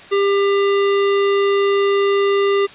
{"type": "tone", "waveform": "square", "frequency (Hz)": 398.6, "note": "G4", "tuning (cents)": 29, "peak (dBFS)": -14, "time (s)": [0.11, 2.67], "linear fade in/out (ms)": 20, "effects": ["white hiss -39 dBFS RMS until 2.74 s", "resampled to 8000 Hz"]}